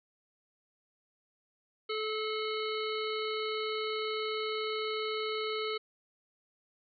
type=harmonic tone; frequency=433.1 Hz; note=A4; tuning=27 cents flat; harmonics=1 / 3 / 5 / 7 / 9 / 10; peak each=-34 / -39 / -41 / -42 / -44 / -44 dBFS; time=1.89-5.78 s; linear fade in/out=10 ms; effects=none